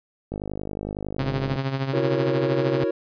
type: click train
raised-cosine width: 2 ms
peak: -17 dBFS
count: 64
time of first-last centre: 0.32-1.558 s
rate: 50.9 Hz
type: tone with tremolo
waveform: sawtooth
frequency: 134.9 Hz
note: C#3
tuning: 47 cents flat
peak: -17 dBFS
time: 1.19-2.84 s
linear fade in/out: 2 ms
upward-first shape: triangle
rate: 13 Hz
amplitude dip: 70%
type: chord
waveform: triangle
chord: F# dominant seventh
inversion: third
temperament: equal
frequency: 329.6 / 370 / 466.2 / 554.4 Hz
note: E4 / F#4 / A#4 / C#5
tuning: 0 / 0 / 0 / 0 cents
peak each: -25 dBFS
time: 1.93-2.91 s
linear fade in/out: 5 ms
effects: resampled to 11025 Hz